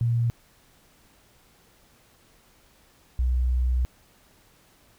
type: tone pair in turn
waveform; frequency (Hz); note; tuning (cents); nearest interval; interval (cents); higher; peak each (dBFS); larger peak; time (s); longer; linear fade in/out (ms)
sine; 117.6 / 62.3; A#2 / B1; +16 / +16; major seventh; 1100; first; -20; neither; 0.01-0.3 / 3.19-3.85; second; 0
effects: pink hiss -59 dBFS RMS until 4.98 s